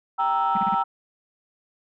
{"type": "chord", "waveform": "sine", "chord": "E diminished", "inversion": "first", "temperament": "equal", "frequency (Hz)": [784, 932.3, 1318.5], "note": ["G5", "Bb5", "E6"], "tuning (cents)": [0, 0, 0], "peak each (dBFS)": -23, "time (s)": [0.18, 0.84], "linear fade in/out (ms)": 20}
{"type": "tone bursts", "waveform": "sine", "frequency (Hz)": 200, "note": "G3", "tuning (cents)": 35, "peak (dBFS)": -25, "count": 4, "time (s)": [0.55, 0.747], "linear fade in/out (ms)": 5, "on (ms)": 26, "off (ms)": 31}
{"effects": ["tanh soft clip ceiling -14 dBFS"]}